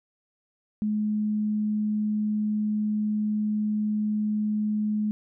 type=tone; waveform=sine; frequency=211.9 Hz; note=G#3; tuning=35 cents sharp; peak=-23 dBFS; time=0.82-5.11 s; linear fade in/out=0 ms; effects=none